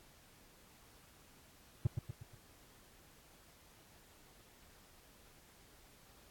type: tone with echo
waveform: triangle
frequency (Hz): 116.54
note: A#2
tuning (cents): 0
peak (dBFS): -24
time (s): 1.85-1.87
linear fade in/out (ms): 5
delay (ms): 120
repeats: 4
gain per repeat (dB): -6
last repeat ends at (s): 2.35
effects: pink hiss -63 dBFS RMS until 6.3 s + AAC 64 kbps